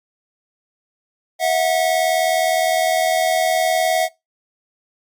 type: tone pair together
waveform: square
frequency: 650 / 729.6 Hz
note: E5 / F#5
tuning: -24 / -24 cents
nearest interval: major second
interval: 200 cents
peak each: -19 dBFS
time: 1.39-4.09 s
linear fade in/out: 50 ms
effects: noise-tail reverb RT60 0.2 s tail -22 dB re dry + Opus 48 kbps